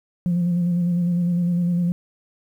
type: tone with vibrato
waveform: sine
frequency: 174.61 Hz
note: F3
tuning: in tune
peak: -16 dBFS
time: 0.26-1.92 s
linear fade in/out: 0 ms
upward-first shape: square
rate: 9.9 Hz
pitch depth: 25 cents each way
effects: tanh soft clip ceiling -15 dBFS + 9-bit